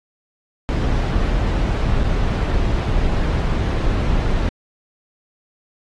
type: noise with dropouts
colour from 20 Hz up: brown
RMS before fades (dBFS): -18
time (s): 0.69-4.49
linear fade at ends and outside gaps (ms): 0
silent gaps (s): 2.032-2.038
effects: low-pass 5000 Hz 12 dB/octave + AAC 32 kbps